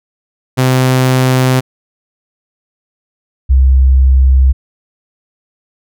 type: tone pair in turn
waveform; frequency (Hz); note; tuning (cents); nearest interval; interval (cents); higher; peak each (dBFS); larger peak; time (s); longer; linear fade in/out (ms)
sawtooth / sine; 129 / 65.7; C3 / C2; -24 / +8; octave; 1168; first; -4; neither; 0.57-1.61 / 3.49-4.53; neither; 20
effects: none